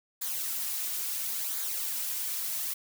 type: noise with flanger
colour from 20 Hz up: blue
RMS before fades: -33 dBFS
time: 0.21-2.74 s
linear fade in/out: 10 ms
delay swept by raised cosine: 0.35 to 3.75 ms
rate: 0.73 Hz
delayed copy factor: -0.55
effects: none